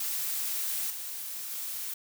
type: noise with level steps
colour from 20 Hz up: blue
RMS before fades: -32 / -38 / -36 dBFS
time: 0-1.94 s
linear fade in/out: 5 ms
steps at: 0.9 / 1.5 s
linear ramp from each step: 5 ms
effects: none